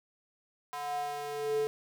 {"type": "tone with high-pass filter sweep", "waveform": "square", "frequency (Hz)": 145.5, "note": "D3", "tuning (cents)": -16, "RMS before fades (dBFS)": -34, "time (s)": [0.73, 1.67], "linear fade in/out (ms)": 0, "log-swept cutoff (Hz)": [880, 400], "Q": 6.1, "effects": ["10-bit"]}